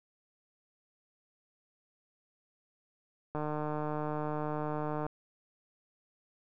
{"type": "click train", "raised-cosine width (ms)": 1, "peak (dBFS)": -22, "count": 260, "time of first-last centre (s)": [3.35, 5.065], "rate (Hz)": 151, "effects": []}